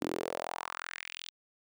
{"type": "tone with high-pass filter sweep", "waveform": "sawtooth", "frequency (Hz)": 42.69, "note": "F1", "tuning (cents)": -39, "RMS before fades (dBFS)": -39, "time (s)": [0.01, 1.3], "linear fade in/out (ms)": 10, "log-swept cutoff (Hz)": [280, 3700], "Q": 3.2, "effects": []}